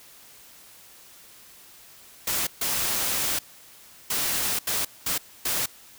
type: noise bursts at uneven times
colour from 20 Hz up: white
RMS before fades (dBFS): -26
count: 6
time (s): 2.27-2.47 / 2.61-3.39 / 4.1-4.59 / 4.67-4.85 / 5.06-5.18 / 5.45-5.66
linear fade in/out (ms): 5
effects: white hiss -50 dBFS RMS until 5.98 s